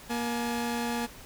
sawtooth tone pair together, 236.3 / 848.9 Hz, A#3 / G#5, +24 / +38 cents, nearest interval octave + minor seventh, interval 2214 cents, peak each -26 / -31 dBFS, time 0.09-1.07 s, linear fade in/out 20 ms, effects pink hiss -48 dBFS RMS until 1.25 s

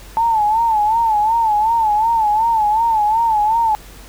sine tone with vibrato, 880 Hz, A5, in tune, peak -12 dBFS, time 0.17-3.75 s, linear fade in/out 0 ms, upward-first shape sine, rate 2.7 Hz, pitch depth 97 cents each way, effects added 47 Hz sine -38 dBFS peak until 4.08 s + pink hiss -41 dBFS RMS until 4.08 s

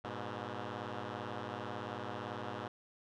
5% pulse beating tone pair, 102.7 / 120.7 Hz, G#2 / B2, -19 / -39 cents, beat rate 18 Hz, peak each -31 dBFS, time 0.04-2.68 s, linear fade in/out 5 ms, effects low-pass 3000 Hz 12 dB/octave

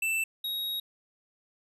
square tone pair in turn, 2659 / 3788 Hz, E7 / A#7, +14 / +27 cents, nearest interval tritone, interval 613 cents, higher second, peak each -27 / -31 dBFS, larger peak first, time 0.02-0.24 / 0.44-0.8 s, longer second, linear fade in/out 5 ms, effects resampled to 32000 Hz

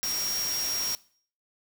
sine tone in noise, 5600 Hz, F8, 4 cents sharp, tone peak -29 dBFS, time 0.03-0.95 s, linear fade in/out 0 ms, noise white, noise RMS -34 dBFS, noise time 0.03-0.95 s, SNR +2 dB, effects noise-tail reverb RT60 0.5 s tail -20 dB re dry

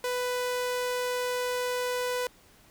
sawtooth tone, 496.2 Hz, B4, 8 cents sharp, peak -24 dBFS, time 0.04-2.27 s, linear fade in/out 2 ms, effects pink hiss -58 dBFS RMS until 2.7 s

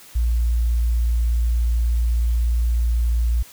sine tone, 58.27 Hz, A#1, in tune, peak -16 dBFS, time 0.15-3.43 s, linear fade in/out 10 ms, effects white hiss -45 dBFS RMS until 3.52 s

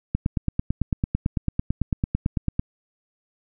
click train, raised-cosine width 5 ms, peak -9 dBFS, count 23, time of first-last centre 0.15-2.594 s, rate 9 Hz, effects none

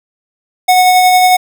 square tone with tremolo, 734 Hz, F#5, 14 cents flat, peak -5 dBFS, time 0.68-1.37 s, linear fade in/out 10 ms, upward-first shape sine, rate 11 Hz, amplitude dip 25%, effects none

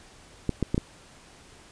clicks, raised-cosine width 3 ms, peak -11 dBFS, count 4, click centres 0.493 / 0.627 / 0.745 / 0.779 s, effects pink hiss -52 dBFS RMS until 1.71 s + resampled to 22050 Hz

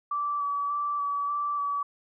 sine tone with vibrato, 1154 Hz, D6, 31 cents flat, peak -26 dBFS, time 0.11-1.83 s, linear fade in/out 5 ms, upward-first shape square, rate 1.7 Hz, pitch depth 15 cents each way, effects none

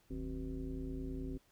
sine tone with frequency modulation, 153.2 Hz, D#3, 27 cents flat, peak -38 dBFS, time 0.1-1.38 s, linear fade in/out 10 ms, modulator 112 Hz, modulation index 1.8, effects pink hiss -71 dBFS RMS until 1.51 s

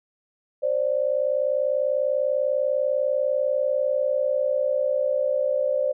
sine tone pair together, 527.2 / 587.3 Hz, C5 / D5, +13 / 0 cents, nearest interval major second, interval 187 cents, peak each -23 dBFS, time 0.62-5.93 s, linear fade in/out 20 ms, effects none

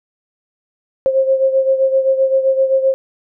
sine beating tone pair, 531 / 538.7 Hz, C5 / C#5, +25 / -50 cents, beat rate 7.7 Hz, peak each -12 / -18 dBFS, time 1.06-2.94 s, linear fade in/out 0 ms, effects none

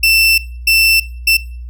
30% pulse tone bursts at uneven times, 2674 Hz, E7, 24 cents sharp, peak -5 dBFS, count 3, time 0.03-0.38 / 0.67-1 / 1.27-1.37 s, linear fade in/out 5 ms, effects noise-tail reverb RT60 0.5 s tail -22 dB re dry + added 60 Hz sine -25 dBFS peak until 1.69 s

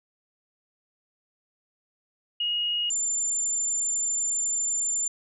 sine tone pair in turn, 2879 / 7186 Hz, F#7 / A8, -48 / +36 cents, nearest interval octave + major third, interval 1584 cents, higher second, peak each -24 dBFS, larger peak neither, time 2.4-2.9 / 2.9-5.08 s, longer second, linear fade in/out 5 ms, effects none

